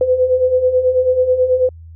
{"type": "beating tone pair", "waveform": "sine", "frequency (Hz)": [501, 510.2], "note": ["B4", "C5"], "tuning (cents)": [25, -44], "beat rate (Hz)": 9.2, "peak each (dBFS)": [-18, -12], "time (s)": [0.01, 1.69], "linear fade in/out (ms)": 2, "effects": ["added 82 Hz sine -34 dBFS peak until 1.95 s"]}